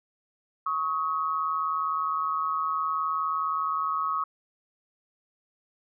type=tone pair together; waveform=sine; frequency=1108.7 / 1268.1 Hz; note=C#6 / D#6; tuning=0 / +33 cents; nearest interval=major second; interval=233 cents; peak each=-28 dBFS; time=0.66-4.24 s; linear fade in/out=5 ms; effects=none